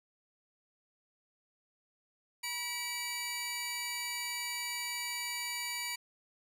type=tone pair together; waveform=15% pulse; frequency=965.5 / 2300 Hz; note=B5 / D7; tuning=-39 / -37 cents; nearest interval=octave + minor third; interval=1502 cents; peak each=-35 / -30 dBFS; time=2.43-5.96 s; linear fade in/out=10 ms; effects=none